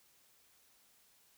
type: silence
effects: white hiss -68 dBFS RMS until 1.37 s